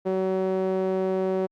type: tone with band-pass filter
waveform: sawtooth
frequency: 188.5 Hz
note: F#3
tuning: 32 cents sharp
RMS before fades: -25 dBFS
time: 0.05-1.47 s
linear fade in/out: 20 ms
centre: 450 Hz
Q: 2.3
effects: Opus 48 kbps